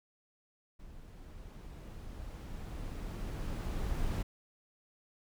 brown noise with level ramp, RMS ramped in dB -52 to -33 dBFS, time 0.79-4.23 s, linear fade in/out 10 ms, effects none

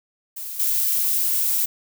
violet noise with level steps, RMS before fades -32 / -21 dBFS, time 0.36-1.66 s, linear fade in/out 10 ms, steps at 0.59 s, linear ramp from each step 10 ms, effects none

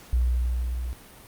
sine tone with level ramp, 61.1 Hz, B1, 18 cents flat, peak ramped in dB -18 to -28 dBFS, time 0.13-0.93 s, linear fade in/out 0 ms, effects pink hiss -48 dBFS RMS until 1.27 s + Opus 48 kbps

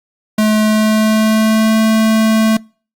square tone with pitch glide, 214.9 to 220.3 Hz, A3 to A3, -41 to +2 cents, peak -10 dBFS, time 0.38-2.57 s, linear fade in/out 5 ms, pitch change +43 cents, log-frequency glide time 0.61-1.77 s, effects noise-tail reverb RT60 0.4 s tail -26 dB re dry + Opus 48 kbps

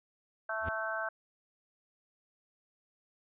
harmonic tone, 220 Hz, A3, in tune, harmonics 3 / 4 / 5 / 6 / 7, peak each -38 / -43 / -43 / -41 / -36 dBFS, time 0.49-1.09 s, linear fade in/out 5 ms
45% pulse tone with exponential growth, 82.7 Hz, E2, 6 cents sharp, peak -31 dBFS, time 0.6-0.69 s, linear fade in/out 5 ms, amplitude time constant 19 ms
effects resampled to 8000 Hz

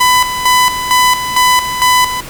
sawtooth tone with tremolo, 1000 Hz, B5, 21 cents sharp, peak -3 dBFS, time 0-2.21 s, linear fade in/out 10 ms, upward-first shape square, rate 2.2 Hz, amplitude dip 65%, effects pink hiss -29 dBFS RMS until 2.29 s

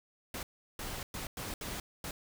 pink noise bursts at uneven times, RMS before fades -40 dBFS, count 6, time 0.34-0.43 / 0.79-1.03 / 1.14-1.27 / 1.37-1.54 / 1.61-1.8 / 2.04-2.11 s, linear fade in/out 2 ms, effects none

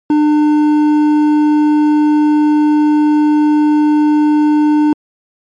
triangle tone with hard clipping, 300 Hz, D4, 37 cents sharp, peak -9 dBFS, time 0.1-4.93 s, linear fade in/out 2 ms, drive 10 dB, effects MP3 48 kbps

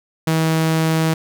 sawtooth tone, 160.6 Hz, E3, 45 cents flat, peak -11 dBFS, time 0.27-1.14 s, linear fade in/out 5 ms, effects none

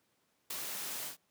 white noise with ADSR envelope, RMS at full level -36 dBFS, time 0.5-1.17 s, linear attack 8 ms, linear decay 4 ms, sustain -4 dB, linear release 110 ms, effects pink hiss -75 dBFS RMS until 1.3 s + high-pass 150 Hz 12 dB/octave

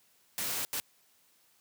white noise bursts at uneven times, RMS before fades -34 dBFS, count 2, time 0.38-0.65 / 0.73-0.8 s, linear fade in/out 0 ms, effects white hiss -67 dBFS RMS until 1.6 s + high-pass 80 Hz 12 dB/octave

